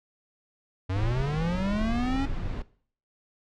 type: linear sweep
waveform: square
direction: up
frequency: 89.8 to 278.5 Hz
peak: -27 dBFS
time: 0.89-2.26 s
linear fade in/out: 10 ms
type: noise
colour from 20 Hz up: brown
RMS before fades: -31 dBFS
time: 0.96-2.62 s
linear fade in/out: 2 ms
effects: noise-tail reverb RT60 0.5 s tail -19 dB re dry + low-pass 4000 Hz 12 dB/octave